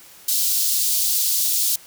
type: high-pass noise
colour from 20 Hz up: white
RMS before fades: -20 dBFS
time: 0.28-1.76 s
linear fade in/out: 5 ms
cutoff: 3800 Hz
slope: 24 dB/octave
effects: white hiss -46 dBFS RMS until 1.86 s